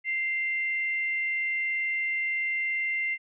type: tone pair together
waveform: sine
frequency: 2093 / 2730 Hz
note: C7 / F7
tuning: 0 / -40 cents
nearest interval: perfect fourth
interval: 460 cents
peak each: -26 / -38 dBFS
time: 0.04-3.18 s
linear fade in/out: 50 ms
effects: none